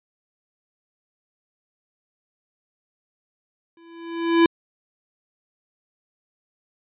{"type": "tone with exponential growth", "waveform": "square", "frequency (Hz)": 334.6, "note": "E4", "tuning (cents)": 26, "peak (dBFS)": -11, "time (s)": [3.77, 4.46], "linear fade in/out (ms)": 2, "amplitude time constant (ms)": 150, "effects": ["resampled to 8000 Hz"]}